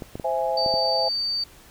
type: clicks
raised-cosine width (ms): 2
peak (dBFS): -19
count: 5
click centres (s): 0.022 / 0.155 / 0.198 / 0.662 / 0.74
type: chord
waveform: sine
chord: C augmented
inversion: none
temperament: equal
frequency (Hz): 523.3 / 659.3 / 830.6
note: C5 / E5 / G#5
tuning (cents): 0 / 0 / 0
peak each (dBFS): -26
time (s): 0.24-1.09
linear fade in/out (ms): 10
type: tone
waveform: sine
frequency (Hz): 4600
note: D8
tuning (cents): -37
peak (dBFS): -23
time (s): 0.57-1.44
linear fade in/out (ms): 5
effects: pink hiss -50 dBFS RMS until 1.7 s